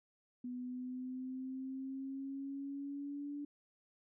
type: exponential sweep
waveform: sine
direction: up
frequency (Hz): 246.9 to 290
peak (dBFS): -40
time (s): 0.44-3.45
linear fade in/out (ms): 5
effects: none